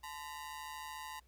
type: ring-modulated tone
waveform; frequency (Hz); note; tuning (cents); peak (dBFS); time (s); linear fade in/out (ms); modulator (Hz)
sawtooth; 948; A#5; +29; -37; 0.03-1.2; 10; 76.8
effects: added 60 Hz sine -64 dBFS peak until 1.27 s + pink hiss -74 dBFS RMS until 1.27 s